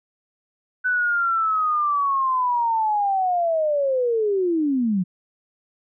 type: linear sweep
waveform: sine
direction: down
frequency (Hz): 1507 to 173.5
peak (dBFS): -18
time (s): 0.84-5.04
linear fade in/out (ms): 20
effects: none